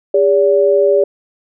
sine tone pair together, 404.5 / 573.2 Hz, G#4 / D5, -46 / -42 cents, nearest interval tritone, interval 604 cents, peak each -11 dBFS, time 0.14-1.04 s, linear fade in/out 5 ms, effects none

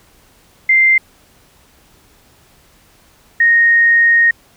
sine tone pair in turn, 2089 / 1861.1 Hz, C7 / A#6, -3 / -3 cents, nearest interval major second, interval 200 cents, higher first, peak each -7 dBFS, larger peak neither, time 0.69-0.98 / 3.4-4.31 s, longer second, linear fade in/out 5 ms, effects pink hiss -50 dBFS RMS until 4.56 s

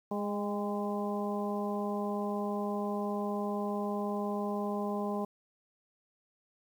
harmonic tone with a mistuned harmonic, 205.8 Hz, G#3, 16 cents flat, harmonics 1 / 2 / 3 / 4 / 5, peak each -34 / -37 / -39 / -40 / -41 dBFS, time 0.11-5.25 s, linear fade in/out 5 ms, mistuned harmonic 4, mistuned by -29 cents, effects 10-bit

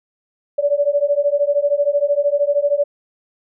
sine beating tone pair, 569 / 582 Hz, C#5 / D5, +45 / -16 cents, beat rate 13 Hz, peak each -17 dBFS, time 0.58-2.84 s, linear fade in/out 10 ms, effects none

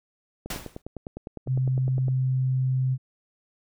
click train, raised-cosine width 2 ms, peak -22 dBFS, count 17, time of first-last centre 0.46-2.083 s, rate 9.86 Hz
pink noise with exponential decay, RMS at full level -29 dBFS, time 0.5-0.82 s, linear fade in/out 5 ms, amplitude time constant 69 ms
sine tone, 130 Hz, C3, 11 cents flat, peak -21 dBFS, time 1.46-2.98 s, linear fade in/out 50 ms
effects none

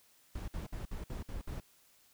brown noise bursts, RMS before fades -40 dBFS, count 7, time 0.35-1.602 s, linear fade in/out 5 ms, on 130 ms, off 57 ms, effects white hiss -66 dBFS RMS until 2.13 s

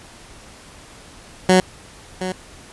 15% pulse tone with echo, 185 Hz, F#3, in tune, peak -4 dBFS, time 1.49-1.6 s, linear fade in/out 2 ms, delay 720 ms, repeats 1, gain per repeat -12 dB, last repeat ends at 2.32 s, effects pink hiss -43 dBFS RMS until 2.72 s + resampled to 24000 Hz

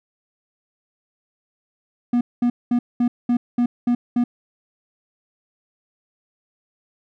triangle tone bursts, 241.7 Hz, B3, 37 cents flat, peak -13 dBFS, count 8, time 2.13-4.24 s, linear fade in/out 5 ms, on 80 ms, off 210 ms, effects none

